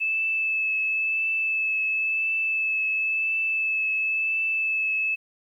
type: tone with vibrato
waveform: sine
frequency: 2618 Hz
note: E7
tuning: 13 cents flat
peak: -22 dBFS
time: 0-5.16 s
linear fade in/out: 20 ms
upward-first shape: triangle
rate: 0.96 Hz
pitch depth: 17 cents each way
effects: 10-bit